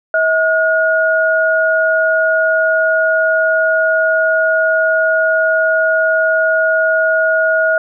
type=tone pair together; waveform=sine; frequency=641.4 / 1440 Hz; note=E5 / F#6; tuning=-48 / -47 cents; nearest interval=octave + major second; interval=1401 cents; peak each=-13 dBFS; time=0.14-7.78 s; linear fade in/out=2 ms; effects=none